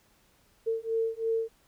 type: beating tone pair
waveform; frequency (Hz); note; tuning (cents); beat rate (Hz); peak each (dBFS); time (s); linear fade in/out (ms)
sine; 450 / 453; A4 / A#4; +39 / -50; 3; -30 / -30; 0.66-1.49; 20
effects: pink hiss -65 dBFS RMS until 1.67 s